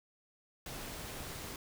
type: noise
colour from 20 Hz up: pink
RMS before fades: -44 dBFS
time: 0.66-1.56 s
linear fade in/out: 2 ms
effects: none